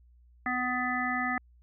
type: harmonic tone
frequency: 250 Hz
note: B3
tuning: 21 cents sharp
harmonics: 1 / 3 / 5 / 7 / 8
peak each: -34 / -34 / -34 / -34 / -34 dBFS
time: 0.46-1.38 s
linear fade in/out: 2 ms
effects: added 60 Hz sine -56 dBFS peak until 1.62 s